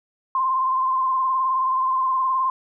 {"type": "tone with vibrato", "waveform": "sine", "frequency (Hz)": 1045, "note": "C6", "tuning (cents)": -2, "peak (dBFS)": -18, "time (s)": [0.35, 2.5], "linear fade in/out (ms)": 2, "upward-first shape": "triangle", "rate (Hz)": 19, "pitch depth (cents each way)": 45, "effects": []}